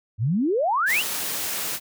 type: exponential sweep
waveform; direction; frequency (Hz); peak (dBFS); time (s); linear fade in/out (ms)
sine; up; 98.2 to 3267; -19; 0.18-1.04; 50
type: high-pass noise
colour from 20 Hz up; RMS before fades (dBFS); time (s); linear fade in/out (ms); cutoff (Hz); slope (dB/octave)
white; -28; 0.86-1.8; 50; 110; 12
effects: none